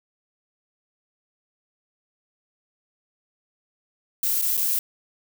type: noise with dropouts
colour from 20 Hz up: violet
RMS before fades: -23 dBFS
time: 4.23-4.79 s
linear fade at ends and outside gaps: 2 ms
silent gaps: 4.416-4.422 / 4.57-4.575 s
effects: none